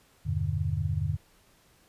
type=chord; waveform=sine; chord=E minor seventh; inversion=none; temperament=just; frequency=82.41 / 98.89 / 123.61 / 148.33 Hz; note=E2 / G2 / B2 / D3; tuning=0 / +16 / +2 / +18 cents; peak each=-32 / -30 / -36 / -31 dBFS; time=0.25-1.17 s; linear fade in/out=20 ms; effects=pink hiss -62 dBFS RMS until 1.88 s + resampled to 32000 Hz